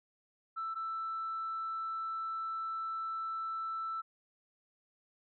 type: tone pair in turn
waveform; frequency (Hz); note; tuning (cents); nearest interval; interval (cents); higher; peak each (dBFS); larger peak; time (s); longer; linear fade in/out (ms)
sine; 1325 / 1325; E6 / E6; +9 / +9; unison; 0; neither; -34 / -34; neither; 0.56-0.75 / 0.75-4.02; second; 20
effects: tanh soft clip ceiling -31 dBFS